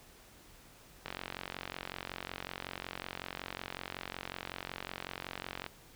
click train, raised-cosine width 0.3 ms, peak -22 dBFS, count 210, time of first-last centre 1.06-5.664 s, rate 45.4 Hz, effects pink hiss -58 dBFS RMS until 5.95 s

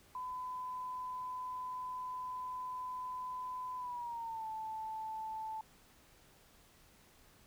sine tone with pitch glide, 1008 to 877.5 Hz, B5 to A5, +35 to -5 cents, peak -39 dBFS, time 0.15-5.61 s, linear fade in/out 2 ms, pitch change -240 cents, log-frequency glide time 3.77-4.47 s, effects pink hiss -64 dBFS RMS until 7.46 s

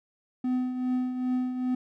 triangle tone with tremolo, 252.8 Hz, B3, 41 cents sharp, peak -21 dBFS, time 0.44-1.75 s, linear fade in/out 5 ms, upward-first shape triangle, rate 2.5 Hz, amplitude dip 60%, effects none

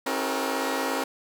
15% pulse tone cluster, 269.6 / 319.8 / 377 / 434.1 / 471.6 Hz, C#4 / D#4 / F#4 / A4 / A#4, -48 / +48 / +32 / -23 / +20 cents, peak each -23 / -28 / -28 / -29 / -25 dBFS, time 0.06-1.04 s, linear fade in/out 5 ms, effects none

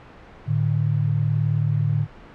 sine tone pair together, 110 / 148.71 Hz, A2 / D3, 0 / +22 cents, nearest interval perfect fourth, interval 522 cents, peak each -21 dBFS, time 0.46-2.07 s, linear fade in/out 50 ms, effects pink hiss -44 dBFS RMS until 2.34 s + low-pass 2000 Hz 12 dB/octave

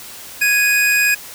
square tone pair together, 1661.2 / 2489 Hz, G#6 / D#7, 0 / 0 cents, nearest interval perfect fifth, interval 700 cents, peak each -17 / -15 dBFS, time 0.41-1.15 s, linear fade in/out 10 ms, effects white hiss -35 dBFS RMS until 1.34 s

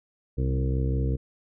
harmonic tone with a mistuned harmonic, 65.2 Hz, C2, 5 cents flat, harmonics 1 / 2 / 3 / 4 / 5 / 6 / 7 / 8, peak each -25 / -27 / -38 / -36 / -37 / -44 / -36 / -46 dBFS, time 0.37-1.17 s, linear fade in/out 20 ms, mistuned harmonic 3, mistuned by +21 cents, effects none

